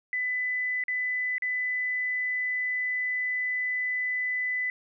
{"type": "tone with dropouts", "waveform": "sine", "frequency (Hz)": 2000, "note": "B6", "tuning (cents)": 21, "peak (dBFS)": -26, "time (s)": [0.13, 4.7], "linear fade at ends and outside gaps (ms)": 1, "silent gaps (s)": [[0.838, 0.882], [1.382, 1.422]], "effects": []}